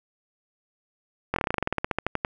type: slowing click train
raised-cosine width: 0.5 ms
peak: -9 dBFS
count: 19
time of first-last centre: 1.34-2.249 s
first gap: 22 ms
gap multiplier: 1.09
effects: none